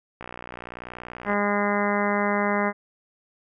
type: click train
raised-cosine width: 0.5 ms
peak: -21 dBFS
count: 69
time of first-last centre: 0.21-1.332 s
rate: 60.6 Hz
type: harmonic tone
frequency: 204.3 Hz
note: G#3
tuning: 28 cents flat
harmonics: 1 / 2 / 3 / 4 / 5 / 6 / 7 / 8 / 9 / 10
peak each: -26 / -29 / -28 / -30 / -30 / -32 / -34 / -34 / -33 / -32 dBFS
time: 1.25-2.73 s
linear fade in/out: 50 ms
effects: none